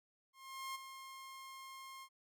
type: tone with ADSR envelope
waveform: sawtooth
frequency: 1067 Hz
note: C6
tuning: 34 cents sharp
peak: -37 dBFS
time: 0.33-2.09 s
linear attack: 420 ms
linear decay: 18 ms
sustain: -9 dB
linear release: 64 ms
effects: none